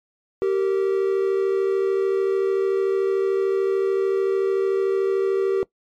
triangle tone pair together, 388.2 / 461.7 Hz, G4 / A#4, -17 / -17 cents, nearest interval minor third, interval 300 cents, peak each -17 / -22 dBFS, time 0.42-5.63 s, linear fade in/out 0 ms, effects noise-tail reverb RT60 0.1 s tail -20 dB re dry + MP3 64 kbps

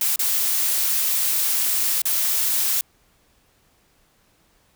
blue noise with dropouts, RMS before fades -21 dBFS, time 0.01-2.81 s, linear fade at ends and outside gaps 2 ms, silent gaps 0.16-0.192 / 2.019-2.054 s, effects pink hiss -61 dBFS RMS until 4.75 s

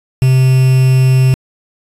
triangle tone with quantisation, 130 Hz, C3, 11 cents flat, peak -4 dBFS, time 0.22-1.34 s, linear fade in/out 0 ms, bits 4, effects resampled to 32000 Hz

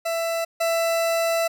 40% pulse tone pair in turn, 665 / 665 Hz, E5 / E5, +15 / +15 cents, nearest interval unison, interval 0 cents, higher neither, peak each -22 / -19 dBFS, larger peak second, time 0.05-0.45 / 0.6-1.48 s, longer second, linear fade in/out 10 ms, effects none

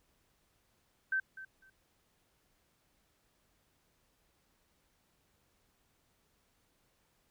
sine tone with echo, 1548 Hz, G6, 22 cents flat, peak -29 dBFS, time 1.12-1.2 s, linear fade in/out 5 ms, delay 250 ms, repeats 2, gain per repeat -15 dB, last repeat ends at 1.7 s, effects pink hiss -74 dBFS RMS until 7.3 s

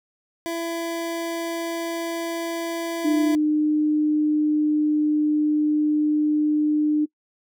25% pulse tone, 334.7 Hz, E4, 26 cents sharp, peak -22 dBFS, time 0.46-3.35 s, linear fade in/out 0 ms
sine tone with pitch glide, 303.2 to 301.5 Hz, D#4 to D4, -45 to +46 cents, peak -17 dBFS, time 3.04-7.06 s, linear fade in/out 20 ms, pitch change -9 cents, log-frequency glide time 3.76-5.2 s
effects noise-tail reverb RT60 0.1 s tail -24 dB re dry

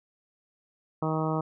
harmonic tone, 157.7 Hz, D#3, 24 cents sharp, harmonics 1 / 2 / 3 / 4 / 5 / 6 / 7 / 8, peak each -29 / -32 / -34 / -35 / -36 / -37 / -37 / -38 dBFS, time 1.02-1.41 s, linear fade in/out 5 ms, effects none

